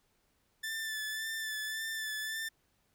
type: tone with vibrato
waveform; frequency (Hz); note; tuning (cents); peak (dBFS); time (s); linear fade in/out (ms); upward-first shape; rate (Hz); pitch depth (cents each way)
sawtooth; 1760; A6; 0; -32; 0.63-2.49; 10; sine; 1.8; 27
effects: pink hiss -74 dBFS RMS until 2.94 s